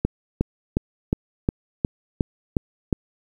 click train, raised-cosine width 3 ms, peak -6 dBFS, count 9, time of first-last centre 0.05-2.928 s, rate 2.78 Hz, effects 8-bit

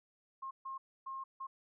sine tone bursts at uneven times, 1070 Hz, C6, 38 cents sharp, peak -40 dBFS, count 4, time 0.42-0.51 / 0.65-0.78 / 1.06-1.24 / 1.4-1.47 s, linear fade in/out 10 ms, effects none

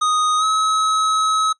square tone with pitch glide, 1244.5 to 1282.4 Hz, D#6 to E6, 0 to -48 cents, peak -16 dBFS, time 0.01-1.53 s, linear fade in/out 10 ms, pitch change +52 cents, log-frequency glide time 0.38-0.44 s, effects noise-tail reverb RT60 0.1 s tail -22 dB re dry + resampled to 22050 Hz

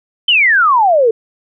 sine exponential sweep, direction down, 3135 to 431.7 Hz, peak -7 dBFS, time 0.28-1.11 s, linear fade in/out 5 ms, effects none

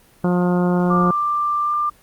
harmonic tone, 178.1 Hz, F3, 34 cents sharp, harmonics 1 / 2 / 3 / 4 / 5 / 6 / 7 / 8, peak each -16 / -22 / -26 / -28 / -30 / -32 / -33 / -34 dBFS, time 0.24-1.11 s, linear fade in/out 2 ms
sine tone with pitch glide, 1183 to 1191.2 Hz, D6 to D6, +12 to +24 cents, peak -17 dBFS, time 0.9-1.9 s, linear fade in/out 10 ms, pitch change +12 cents, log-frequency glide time 1.62-1.71 s
effects pink hiss -52 dBFS RMS until 2.02 s + Opus 32 kbps

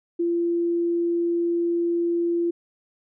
sine tone, 342 Hz, F4, 36 cents flat, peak -20 dBFS, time 0.19-2.51 s, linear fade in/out 10 ms, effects none

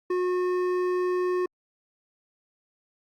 sine tone with hard clipping, 362.4 Hz, F#4, 36 cents flat, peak -25 dBFS, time 0.1-1.46 s, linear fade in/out 5 ms, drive 10 dB, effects Opus 48 kbps

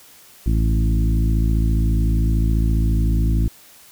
harmonic tone with a mistuned harmonic, 55 Hz, A1, in tune, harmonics 1 / 2 / 3 / 4 / 5 / 6, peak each -16 / -22 / -26 / -28 / -30 / -32 dBFS, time 0.46-3.48 s, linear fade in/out 5 ms, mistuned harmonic 2, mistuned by -15 cents, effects white hiss -47 dBFS RMS until 3.91 s

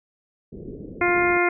white low-pass noise, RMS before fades -37 dBFS, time 0.52-1.38 s, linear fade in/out 10 ms, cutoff 460 Hz, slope 48 dB/octave
harmonic tone, 351.6 Hz, F4, 12 cents sharp, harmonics 1 / 2 / 3 / 4 / 5 / 6 / 7, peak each -21 / -25 / -28 / -26 / -31 / -23 / -31 dBFS, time 1.01-1.49 s, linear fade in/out 5 ms
effects none

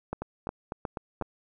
two click trains, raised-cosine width 1 ms, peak -17 / -19 dBFS, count 4 / 5, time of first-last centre 0.13-1.213 / 0.22-1.223 s, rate 2.77 / 3.99 Hz, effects none

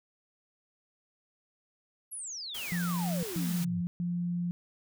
sine exponential sweep, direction down, 11610 to 88.4 Hz, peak -37 dBFS, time 2.11-3.82 s, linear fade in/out 20 ms
white noise, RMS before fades -41 dBFS, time 2.54-3.65 s, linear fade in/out 10 ms
sine tone bursts, 174.61 Hz, F3, in tune, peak -29 dBFS, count 3, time 2.72-4.51 s, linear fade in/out 0 ms, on 510 ms, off 130 ms
effects none

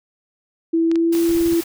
sine tone with pitch glide, 329.6 to 336.1 Hz, E4 to E4, 0 to +34 cents, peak -14 dBFS, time 0.73-1.61 s, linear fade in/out 10 ms, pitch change +34 cents, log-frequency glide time 0.87-1.19 s
clicks, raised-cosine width 0.2 ms, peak -15 dBFS, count 3, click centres 0.915 / 0.957 / 1.151 s
white noise, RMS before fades -32 dBFS, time 1.12-1.64 s, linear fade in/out 10 ms
brown noise bursts, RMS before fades -32 dBFS, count 5, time 1.29-1.539 s, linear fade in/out 0 ms, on 25 ms, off 31 ms
effects none

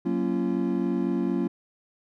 triangle chord, Gb major seventh, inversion none, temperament equal with one note detuned, 185 / 233.1 / 277.2 / 342.8 Hz, Gb3 / Bb3 / Db4 / F4, 0 / 0 / 0 / -32 cents, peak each -27 dBFS, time 0.05-1.48 s, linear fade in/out 10 ms, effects none

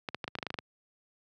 clicks, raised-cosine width 0.3 ms, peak -18 dBFS, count 11, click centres 0.088 / 0.146 / 0.242 / 0.279 / 0.353 / 0.387 / 0.428 / 0.467 / 0.504 / 0.542 / 0.588 s, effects high-pass 100 Hz 12 dB/octave

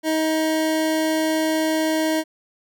25% pulse tone, 315.8 Hz, D#4, 26 cents sharp, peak -15 dBFS, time 0.03-2.24 s, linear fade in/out 50 ms, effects none

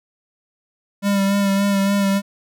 square tone with vibrato, 198.5 Hz, G3, 22 cents sharp, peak -16 dBFS, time 1.02-2.22 s, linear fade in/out 50 ms, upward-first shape sine, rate 3.5 Hz, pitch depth 26 cents each way, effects none

